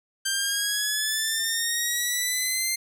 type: exponential sweep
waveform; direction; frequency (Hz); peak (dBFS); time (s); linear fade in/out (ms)
10% pulse; up; 1574 to 2100; -15; 0.25-2.76; 10
effects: none